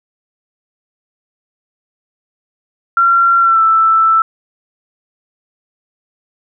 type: tone with pitch glide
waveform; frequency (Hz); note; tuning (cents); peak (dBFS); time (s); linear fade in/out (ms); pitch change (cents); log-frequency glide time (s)
sine; 1370 to 1324.1; F6 to E6; -34 to +7; -7; 2.97-4.22; 2; -59; 3.4-3.62
effects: none